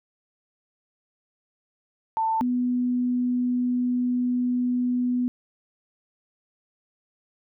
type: tone pair in turn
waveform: sine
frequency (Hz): 891 / 247.4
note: A5 / B3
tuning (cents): +22 / +3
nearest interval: octave + minor seventh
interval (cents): 2219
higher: first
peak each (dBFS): -21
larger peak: neither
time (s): 2.17-2.41 / 2.41-5.28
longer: second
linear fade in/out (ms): 0
effects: none